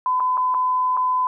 sine tone with dropouts, 1011 Hz, B5, 40 cents sharp, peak -17 dBFS, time 0.06-1.27 s, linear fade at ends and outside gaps 1 ms, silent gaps 0.199-0.204 / 0.372-0.377 / 0.542-0.546 / 0.968-0.973 s, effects none

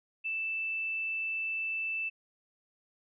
sine tone, 2646 Hz, E7, 6 cents sharp, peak -31 dBFS, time 0.24-2.1 s, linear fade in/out 20 ms, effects none

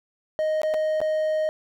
triangle tone with dropouts, 622.3 Hz, D#5, in tune, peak -19 dBFS, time 0.39-1.49 s, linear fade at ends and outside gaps 0 ms, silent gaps 0.617-0.633 / 0.739-0.743 / 1.004-1.015 s, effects none

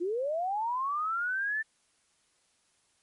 sine linear sweep, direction up, 329 to 1787 Hz, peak -28 dBFS, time 0-1.63 s, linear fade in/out 20 ms, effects white hiss -70 dBFS RMS until 3.02 s + MP3 48 kbps

